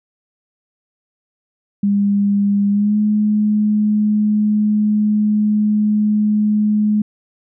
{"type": "tone with pitch glide", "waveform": "sine", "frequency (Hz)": [201.7, 211], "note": ["G3", "G#3"], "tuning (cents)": [50, 28], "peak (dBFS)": -12, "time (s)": [1.83, 7.02], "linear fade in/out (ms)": 5, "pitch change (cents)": 78, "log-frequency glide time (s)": [2.7, 2.97], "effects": []}